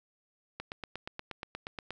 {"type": "click train", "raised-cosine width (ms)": 0.3, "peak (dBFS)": -22, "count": 12, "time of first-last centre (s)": [0.6, 1.906], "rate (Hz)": 8.42, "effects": []}